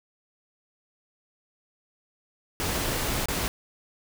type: noise with dropouts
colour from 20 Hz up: pink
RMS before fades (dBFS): -28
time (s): 2.6-3.48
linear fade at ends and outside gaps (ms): 0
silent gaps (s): 3.257-3.285
effects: none